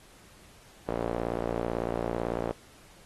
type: tone with band-pass filter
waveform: sawtooth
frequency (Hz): 58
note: A#1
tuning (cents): -8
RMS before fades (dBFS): -32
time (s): 0.88-2.52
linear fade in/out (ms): 5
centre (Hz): 530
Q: 1.6
effects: pink hiss -56 dBFS RMS until 3.05 s + AAC 32 kbps